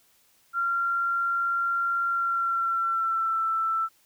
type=tone with pitch glide; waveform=sine; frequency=1379 to 1329.7 Hz; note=F6 to E6; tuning=-22 to +15 cents; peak=-23 dBFS; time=0.53-3.89 s; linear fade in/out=50 ms; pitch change=-63 cents; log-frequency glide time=2.07-3.47 s; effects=white hiss -63 dBFS RMS until 4.05 s